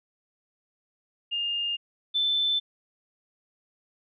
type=tone pair in turn; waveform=sine; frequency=2820 / 3528 Hz; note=F7 / A7; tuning=+16 / +4 cents; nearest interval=major third; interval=388 cents; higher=second; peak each=-26 / -22 dBFS; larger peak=second; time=1.31-1.77 / 2.14-2.6 s; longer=neither; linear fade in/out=20 ms; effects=none